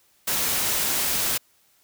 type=noise; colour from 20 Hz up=white; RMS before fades=-24 dBFS; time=0.27-1.38 s; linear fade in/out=10 ms; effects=white hiss -62 dBFS RMS until 1.83 s